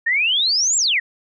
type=exponential two-way sweep; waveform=sine; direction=up then down; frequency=1786 to 7680 to 1786 Hz; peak=-15 dBFS; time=0.06-1 s; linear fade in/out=10 ms; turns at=0.77 s; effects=none